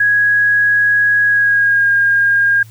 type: tone with pitch glide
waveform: sine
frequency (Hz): 1661.2 to 1617.6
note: G#6 to G#6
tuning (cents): 0 to -46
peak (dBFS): -9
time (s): 0-2.63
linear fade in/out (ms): 5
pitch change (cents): -46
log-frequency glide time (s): 1.25-1.91
effects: added 111 Hz sine -36 dBFS peak until 2.7 s + white hiss -48 dBFS RMS until 2.7 s